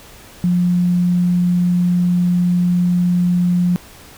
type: tone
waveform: sine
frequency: 177.2 Hz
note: F3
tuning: 25 cents sharp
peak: -12 dBFS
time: 0.44-3.76 s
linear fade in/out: 0 ms
effects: pink hiss -41 dBFS RMS until 4.17 s